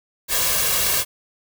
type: noise with comb filter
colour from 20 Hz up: white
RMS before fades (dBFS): -20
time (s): 0.28-1.05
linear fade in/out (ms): 50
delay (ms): 1.8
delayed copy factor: +0.6
effects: none